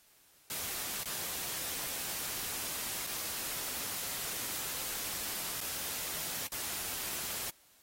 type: noise with dropouts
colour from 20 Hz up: white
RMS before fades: -38 dBFS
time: 0.5-7.5 s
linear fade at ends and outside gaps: 2 ms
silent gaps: 1.035-1.056 / 3.066-3.071 / 5.606-5.611 / 6.471-6.519 s
effects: white hiss -64 dBFS RMS until 7.82 s + AAC 48 kbps